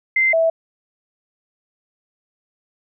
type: tone pair in turn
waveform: sine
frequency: 2079 / 654.8 Hz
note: C7 / E5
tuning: -12 / -12 cents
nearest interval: octave + minor sixth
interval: 2000 cents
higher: first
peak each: -13 dBFS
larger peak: neither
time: 0.16-0.33 / 0.33-0.5 s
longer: neither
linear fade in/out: 5 ms
effects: none